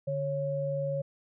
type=tone pair together; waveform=sine; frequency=146 / 551.2 Hz; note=D3 / C#5; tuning=-10 / -10 cents; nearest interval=octave + major seventh; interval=2300 cents; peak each=-33 / -30 dBFS; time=0.07-1.02 s; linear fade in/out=10 ms; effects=none